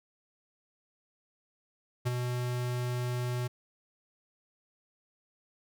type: tone with ADSR envelope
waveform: square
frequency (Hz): 123.47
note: B2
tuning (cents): 0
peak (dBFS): -26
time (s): 2.05-3.48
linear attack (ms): 20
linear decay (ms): 24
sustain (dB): -5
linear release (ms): 14
effects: none